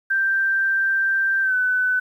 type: tone with pitch glide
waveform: sine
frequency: 1571 to 1504.4 Hz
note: G6 to F#6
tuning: +3 to +28 cents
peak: -17 dBFS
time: 0.1-2 s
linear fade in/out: 10 ms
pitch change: -75 cents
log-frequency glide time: 1.42-1.55 s
effects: 9-bit